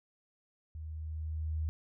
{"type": "tone with level ramp", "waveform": "sine", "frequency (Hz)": 78.4, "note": "D#2", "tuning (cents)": 14, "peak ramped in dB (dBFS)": [-40, -30], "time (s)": [0.75, 1.69], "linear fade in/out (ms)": 0, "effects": []}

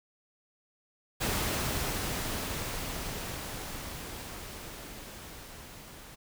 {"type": "noise with level ramp", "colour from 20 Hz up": "pink", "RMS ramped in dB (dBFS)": [-30, -49], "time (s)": [1.2, 6.16], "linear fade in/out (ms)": 20, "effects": []}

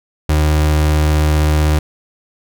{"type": "tone", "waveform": "35% pulse", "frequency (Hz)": 76.3, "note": "D#2", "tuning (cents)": -33, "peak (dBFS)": -9, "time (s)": [0.29, 1.79], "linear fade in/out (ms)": 5, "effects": []}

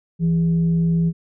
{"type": "tone with frequency modulation", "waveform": "sine", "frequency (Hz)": 167, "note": "E3", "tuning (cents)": 23, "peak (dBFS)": -15, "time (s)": [0.19, 1.13], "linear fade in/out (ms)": 50, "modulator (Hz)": 239, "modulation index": 0.22, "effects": []}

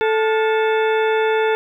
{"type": "harmonic tone with a mistuned harmonic", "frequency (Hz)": 438.8, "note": "A4", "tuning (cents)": -5, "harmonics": [1, 2, 3, 4, 5, 6, 8], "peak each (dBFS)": [-16, -22, -26, -28, -30, -32, -34], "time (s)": [0.01, 1.55], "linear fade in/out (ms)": 0, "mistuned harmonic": 3, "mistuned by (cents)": 140, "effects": ["9-bit"]}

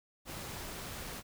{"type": "noise", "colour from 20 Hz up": "pink", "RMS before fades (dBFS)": -43, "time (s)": [0.25, 1.23], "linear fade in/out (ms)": 50, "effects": []}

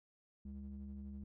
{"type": "ring-modulated tone", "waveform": "triangle", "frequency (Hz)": 66, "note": "C2", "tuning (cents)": 16, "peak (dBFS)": -40, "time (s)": [0.45, 1.24], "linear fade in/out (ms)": 5, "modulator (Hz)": 138, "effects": []}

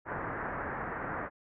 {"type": "low-pass noise", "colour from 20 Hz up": "white", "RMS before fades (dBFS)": -37, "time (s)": [0.05, 1.3], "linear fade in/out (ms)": 50, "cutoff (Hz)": 1800, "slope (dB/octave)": 48, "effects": []}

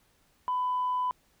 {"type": "tone", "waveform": "sine", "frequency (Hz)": 1000, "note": "B5", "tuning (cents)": 21, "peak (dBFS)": -25, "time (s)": [0.48, 1.11], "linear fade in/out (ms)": 0, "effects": ["tanh soft clip ceiling -22 dBFS", "pink hiss -67 dBFS RMS until 1.4 s"]}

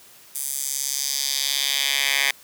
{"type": "tone with high-pass filter sweep", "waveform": "10% pulse", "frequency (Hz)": 138.59, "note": "C#3", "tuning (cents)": 0, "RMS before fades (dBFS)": -24, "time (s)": [0.35, 2.31], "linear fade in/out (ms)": 2, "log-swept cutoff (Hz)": [9400, 2100], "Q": 1.7, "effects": ["white hiss -49 dBFS RMS until 2.43 s", "high-pass 80 Hz 12 dB/octave"]}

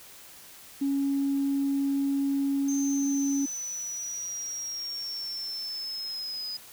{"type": "tone", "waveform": "sine", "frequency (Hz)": 277.2, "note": "C#4", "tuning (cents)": 0, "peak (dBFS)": -23, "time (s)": [0.81, 3.46], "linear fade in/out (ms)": 10}
{"type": "linear sweep", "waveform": "sine", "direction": "down", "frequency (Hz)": [6300, 4978], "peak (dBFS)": -32, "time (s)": [2.68, 6.57], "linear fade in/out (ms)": 5}
{"effects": ["tanh soft clip ceiling -19 dBFS", "white hiss -49 dBFS RMS until 6.72 s"]}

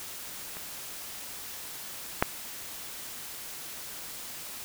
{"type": "clicks", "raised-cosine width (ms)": 0.5, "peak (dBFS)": [-26, -6], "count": 2, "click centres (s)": [0.569, 2.225], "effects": ["white hiss -41 dBFS RMS until 4.64 s"]}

